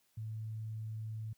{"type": "tone", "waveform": "sine", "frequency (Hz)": 109.8, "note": "A2", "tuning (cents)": -3, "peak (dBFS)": -38, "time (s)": [0.17, 1.33], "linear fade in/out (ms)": 5, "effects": ["white hiss -74 dBFS RMS until 1.37 s", "high-pass 60 Hz 12 dB/octave"]}